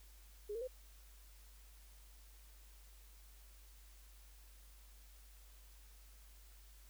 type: tone with pitch steps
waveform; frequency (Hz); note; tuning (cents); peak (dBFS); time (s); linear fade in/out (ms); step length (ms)
sine; 415.3 / 460.8 / 511.3; G#4 / A#4 / C5; 0 / -20 / -40; -40; 0.49-0.676; 10; 62
effects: added 50 Hz sine -58 dBFS peak until 6.89 s + white hiss -66 dBFS RMS until 6.89 s